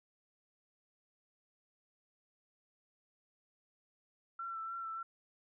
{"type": "tone with vibrato", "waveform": "sine", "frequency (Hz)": 1344, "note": "E6", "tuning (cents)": 33, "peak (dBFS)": -39, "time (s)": [4.39, 5.03], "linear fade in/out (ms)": 5, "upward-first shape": "sine", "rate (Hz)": 3.4, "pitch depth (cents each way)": 25, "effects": []}